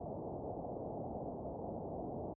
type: low-pass noise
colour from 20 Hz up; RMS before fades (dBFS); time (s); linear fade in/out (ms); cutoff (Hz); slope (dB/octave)
white; -43; 0-2.34; 10; 780; 48
effects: high-pass 60 Hz 12 dB/octave

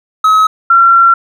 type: tone pair in turn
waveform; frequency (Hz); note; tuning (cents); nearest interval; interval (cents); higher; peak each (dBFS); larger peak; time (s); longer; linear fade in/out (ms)
triangle / sine; 1280 / 1364.2; D#6 / F6; +49 / -41; minor second; 110; second; -3; neither; 0.24-0.47 / 0.7-1.14; second; 5
effects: none

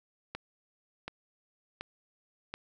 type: click train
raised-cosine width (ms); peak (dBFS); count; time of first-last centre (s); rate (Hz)
0.3; -21; 4; 0.35-2.54; 1.37
effects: none

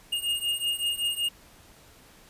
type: beating tone pair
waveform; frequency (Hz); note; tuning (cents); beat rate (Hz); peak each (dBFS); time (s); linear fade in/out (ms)
square; 2839 / 2844.3; F7 / F7; +28 / +31; 5.3; -31 / -29; 0.12-1.29; 10
effects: pink hiss -54 dBFS RMS until 2.29 s + resampled to 32000 Hz

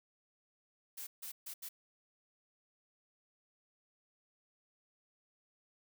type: noise bursts at uneven times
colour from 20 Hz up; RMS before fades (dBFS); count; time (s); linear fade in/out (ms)
blue; -45; 4; 0.97-1.07 / 1.22-1.32 / 1.46-1.54 / 1.62-1.69; 10
effects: none

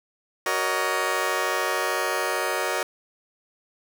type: chord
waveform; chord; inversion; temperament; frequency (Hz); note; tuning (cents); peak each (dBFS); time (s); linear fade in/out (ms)
15% pulse; D# minor seventh; first; just; 373.4 / 466.7 / 560 / 622.3; F#4 / A#4 / C#5 / D#5; +16 / +2 / +18 / 0; -23; 0.46-2.83; 2
effects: none

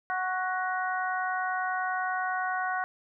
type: harmonic tone with a mistuned harmonic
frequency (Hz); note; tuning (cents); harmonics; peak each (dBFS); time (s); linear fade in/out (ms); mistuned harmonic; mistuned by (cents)
370; F#4; 0; 2 / 3 / 4 / 5; -31 / -34 / -32 / -38; 0.1-2.84; 0; 5; +29
effects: none

